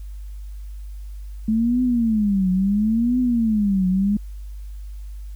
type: tone with vibrato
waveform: sine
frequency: 215.4 Hz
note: A3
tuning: 37 cents flat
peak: -16 dBFS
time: 1.48-4.17 s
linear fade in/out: 5 ms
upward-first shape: triangle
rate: 0.73 Hz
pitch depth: 290 cents each way
effects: added 50 Hz sine -31 dBFS peak until 5.35 s + white hiss -58 dBFS RMS until 5.35 s